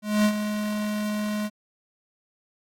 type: tone with ADSR envelope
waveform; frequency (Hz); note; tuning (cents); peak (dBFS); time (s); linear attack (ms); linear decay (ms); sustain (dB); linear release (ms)
square; 210.4; G#3; +23; -17; 0.02-1.5; 230; 72; -9; 45
effects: AAC 64 kbps